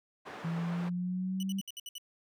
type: band-pass noise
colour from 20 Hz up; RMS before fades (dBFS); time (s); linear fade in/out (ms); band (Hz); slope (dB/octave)
white; -45; 0.25-0.9; 20; 190 to 1300; 12
type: exponential sweep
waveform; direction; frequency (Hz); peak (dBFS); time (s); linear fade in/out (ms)
sine; up; 164.81 to 196; -31; 0.44-1.61; 10
type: tone bursts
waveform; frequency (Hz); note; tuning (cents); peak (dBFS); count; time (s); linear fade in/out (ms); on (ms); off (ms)
sawtooth; 2960; F#7; 0; -37; 7; 1.4-1.982; 2; 30; 62
effects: none